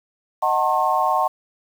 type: chord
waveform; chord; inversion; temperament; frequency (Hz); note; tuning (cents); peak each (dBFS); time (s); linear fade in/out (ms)
sine; D# diminished seventh; none; just; 622.3 / 746.7 / 896 / 1075.3; D#5 / F#5 / A5 / C6; 0 / +16 / +31 / +47; -25 / -21 / -22 / -21; 0.42-1.28; 10
effects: 7-bit

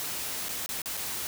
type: noise with dropouts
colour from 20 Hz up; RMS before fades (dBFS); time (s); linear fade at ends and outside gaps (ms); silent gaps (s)
white; -34; 0-1.27; 0; 0.485-0.491 / 0.661-0.691 / 0.818-0.858 / 0.97-0.974
effects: none

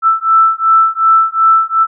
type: beating tone pair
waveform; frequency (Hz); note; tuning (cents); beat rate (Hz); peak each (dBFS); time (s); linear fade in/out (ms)
sine; 1323 / 1325.7; E6 / E6; +6 / +9; 2.7; -10; 0.02-1.87; 50
effects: none

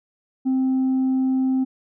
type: tone with tanh clipping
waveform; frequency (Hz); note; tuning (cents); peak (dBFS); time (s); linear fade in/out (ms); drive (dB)
sine; 261.6; C4; 0; -18; 0.45-1.65; 20; 1
effects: none

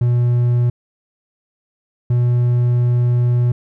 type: tone pair in turn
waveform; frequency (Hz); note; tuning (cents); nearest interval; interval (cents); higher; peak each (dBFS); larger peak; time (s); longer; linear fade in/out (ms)
triangle; 121.2 / 121.67; B2 / B2; -32 / -25; unison; 7; second; -10; neither; 0.01-0.7 / 2.1-3.52; second; 5
effects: none

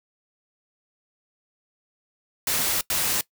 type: noise bursts at uneven times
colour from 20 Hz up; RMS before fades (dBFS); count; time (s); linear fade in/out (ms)
white; -24; 2; 2.47-2.81 / 2.9-3.21; 2
effects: noise-tail reverb RT60 0.1 s tail -20 dB re dry

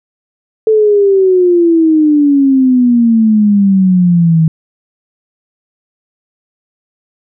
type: exponential sweep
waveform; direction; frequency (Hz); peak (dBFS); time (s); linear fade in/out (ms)
sine; down; 442.1 to 158.1; -5; 0.67-4.48; 2
effects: none

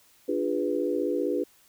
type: chord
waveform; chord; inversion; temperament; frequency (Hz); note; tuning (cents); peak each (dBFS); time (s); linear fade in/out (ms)
sine; D diminished seventh; none; equal with one note detuned; 293.7 / 349.2 / 408.9 / 493.9; D4 / F4 / Ab4 / Cb5; 0 / 0 / -27 / 0; -30; 0.28-1.44; 10
effects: white hiss -60 dBFS RMS until 1.68 s

